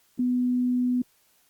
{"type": "tone", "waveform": "sine", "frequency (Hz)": 248.4, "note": "B3", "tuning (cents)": 10, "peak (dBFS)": -21, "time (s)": [0.19, 1.02], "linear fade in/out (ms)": 5, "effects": ["white hiss -64 dBFS RMS until 1.49 s", "Opus 48 kbps"]}